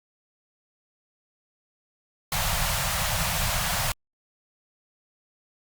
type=band-stop noise; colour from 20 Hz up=pink; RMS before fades=-26 dBFS; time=2.32-3.92 s; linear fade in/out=2 ms; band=180 to 580 Hz; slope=48 dB/octave; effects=Opus 48 kbps